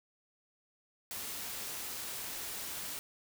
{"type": "noise", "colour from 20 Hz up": "white", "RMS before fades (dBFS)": -41, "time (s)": [1.11, 2.99], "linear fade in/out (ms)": 0, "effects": []}